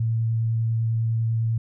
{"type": "tone with vibrato", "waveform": "sine", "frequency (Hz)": 113.5, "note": "A#2", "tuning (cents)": -46, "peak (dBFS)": -20, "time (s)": [0, 1.58], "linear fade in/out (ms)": 5, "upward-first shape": "triangle", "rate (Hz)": 10, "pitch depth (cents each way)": 12, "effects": []}